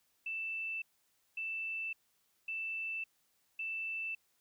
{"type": "tone bursts", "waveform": "sine", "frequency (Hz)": 2654, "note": "E7", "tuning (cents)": 11, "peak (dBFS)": -36, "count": 4, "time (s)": [0.26, 4.15], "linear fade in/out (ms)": 5, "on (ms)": 560, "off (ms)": 550, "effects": ["white hiss -75 dBFS RMS until 4.4 s"]}